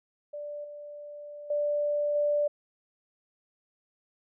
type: tone with level steps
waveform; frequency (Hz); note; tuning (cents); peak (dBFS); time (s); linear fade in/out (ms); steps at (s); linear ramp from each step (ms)
sine; 587.3; D5; 0; -35 / -40 / -25 / -23; 0.33-2.48; 10; 0.64 / 1.5 / 2.15; 5
effects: none